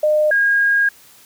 sine tone pair in turn, 608 / 1629.3 Hz, D#5 / G#6, -40 / -34 cents, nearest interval octave + perfect fourth, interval 1706 cents, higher second, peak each -12 / -12 dBFS, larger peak neither, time 0.03-0.31 / 0.31-0.89 s, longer second, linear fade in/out 5 ms, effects white hiss -47 dBFS RMS until 1.25 s

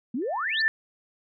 sine exponential sweep, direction up, 218.4 to 4699 Hz, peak -26 dBFS, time 0.14-0.62 s, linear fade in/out 5 ms
sine tone with exponential growth, 1775 Hz, A6, 15 cents sharp, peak -17 dBFS, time 0.22-0.68 s, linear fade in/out 0 ms, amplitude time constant 100 ms
effects none

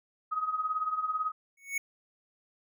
sine tone with tremolo, 1260 Hz, D#6, 21 cents sharp, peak -25 dBFS, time 0.31-1.32 s, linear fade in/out 20 ms, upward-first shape triangle, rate 18 Hz, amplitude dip 80%
square tone with exponential growth, 2219 Hz, C#7, 1 cent sharp, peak -27 dBFS, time 1.57-1.78 s, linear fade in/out 5 ms, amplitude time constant 45 ms
effects none

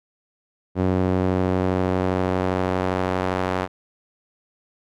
sawtooth tone with band-pass filter sweep, 92.5 Hz, F#2, in tune, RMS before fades -22 dBFS, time 0.75-3.68 s, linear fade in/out 50 ms, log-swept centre 330 to 900 Hz, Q 0.71, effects none

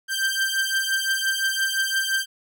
sawtooth beating tone pair, 1568 / 1573.8 Hz, G6 / G6, 0 / +6 cents, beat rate 5.8 Hz, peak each -21 / -21 dBFS, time 0.08-2.26 s, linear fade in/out 50 ms, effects none

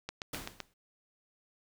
click train, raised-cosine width 0.2 ms, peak -20 dBFS, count 5, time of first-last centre 0.09-0.603 s, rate 7.8 Hz
pink noise with exponential decay, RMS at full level -37 dBFS, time 0.33-0.74 s, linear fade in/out 5 ms, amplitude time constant 89 ms
effects none

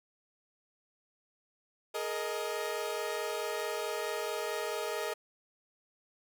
sawtooth chord, Ab suspended second, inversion none, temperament equal with one note detuned, 421.6 / 466.2 / 622.3 Hz, Ab4 / Bb4 / Eb5, +26 / 0 / 0 cents, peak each -34 dBFS, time 1.94-5.14 s, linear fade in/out 10 ms, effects none

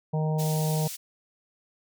harmonic tone, 155.56 Hz, D#3, in tune, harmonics 1 / 3 / 4 / 5 / 6, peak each -24 / -34 / -36 / -38 / -40 dBFS, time 0.13-0.88 s, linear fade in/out 10 ms
pink high-pass noise, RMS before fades -37 dBFS, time 0.38-0.97 s, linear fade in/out 20 ms, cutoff 4800 Hz, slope 12 dB/octave
effects none

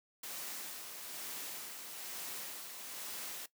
white noise with tremolo, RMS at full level -43 dBFS, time 0.23-3.46 s, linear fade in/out 5 ms, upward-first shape sine, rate 1.1 Hz, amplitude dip 40%, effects noise-tail reverb RT60 0.1 s tail -17 dB re dry + high-pass 200 Hz 12 dB/octave

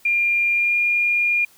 sine tone with pitch glide, 2400 to 2417 Hz, D7 to D7, +37 to +49 cents, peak -16 dBFS, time 0.05-1.45 s, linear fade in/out 5 ms, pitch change +12 cents, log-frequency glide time 0.55-0.77 s, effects white hiss -53 dBFS RMS until 1.57 s

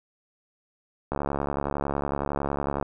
click train, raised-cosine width 1 ms, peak -13 dBFS, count 122, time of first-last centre 1.12-2.827 s, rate 70.9 Hz, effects none

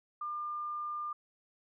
sine tone, 1200 Hz, D6, 37 cents sharp, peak -35 dBFS, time 0.21-1.13 s, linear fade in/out 5 ms, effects none

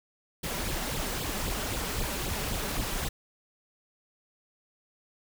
pink noise with flanger, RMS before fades -32 dBFS, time 0.43-3.09 s, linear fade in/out 10 ms, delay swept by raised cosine 0.24 to 5.24 ms, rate 3.8 Hz, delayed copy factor +0.7, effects none

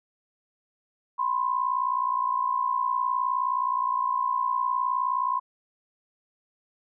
sine tone pair together, 999.6 / 1059 Hz, B5 / C6, +21 / +21 cents, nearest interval minor second, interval 100 cents, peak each -26 dBFS, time 1.18-5.4 s, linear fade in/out 20 ms, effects none

